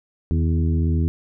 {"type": "harmonic tone with a mistuned harmonic", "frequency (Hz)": 82.3, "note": "E2", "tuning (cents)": -2, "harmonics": [1, 2, 3, 4, 5], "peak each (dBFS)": [-18, -24, -27, -31, -37], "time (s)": [0.31, 1.08], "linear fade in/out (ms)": 0, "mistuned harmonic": 2, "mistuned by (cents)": -60, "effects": []}